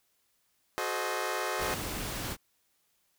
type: chord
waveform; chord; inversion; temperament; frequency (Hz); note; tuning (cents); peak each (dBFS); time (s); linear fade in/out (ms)
15% pulse; F# diminished seventh; none; equal with one note detuned; 370 / 431.2 / 523.3 / 622.3; F#4 / A4 / C5 / Eb5; 0 / -35 / 0 / 0; -30; 0.78-1.74; 0
type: noise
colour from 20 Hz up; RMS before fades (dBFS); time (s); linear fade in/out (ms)
pink; -36; 1.58-2.37; 50
effects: white hiss -73 dBFS RMS until 3.18 s